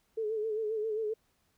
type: tone with vibrato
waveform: sine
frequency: 434.7 Hz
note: A4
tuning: 21 cents flat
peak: -30 dBFS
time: 0.17-1.14 s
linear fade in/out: 10 ms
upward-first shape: sine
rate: 7.5 Hz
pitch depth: 60 cents each way
effects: pink hiss -73 dBFS RMS until 1.57 s